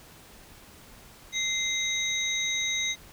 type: tone cluster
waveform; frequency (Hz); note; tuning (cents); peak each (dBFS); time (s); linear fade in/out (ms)
sine; 2080 / 3800 / 6280; C7 / A#7 / G8; -11 / +33 / +2; -30 / -29 / -33; 1.32-2.96; 50
effects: pink hiss -51 dBFS RMS until 3.12 s